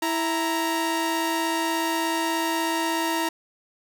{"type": "tone pair together", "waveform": "sawtooth", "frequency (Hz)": [329.6, 932.2], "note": ["E4", "A#5"], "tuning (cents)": [0, 0], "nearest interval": "octave + tritone", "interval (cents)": 1800, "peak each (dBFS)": -22, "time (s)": [0.02, 3.29], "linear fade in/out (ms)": 5, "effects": []}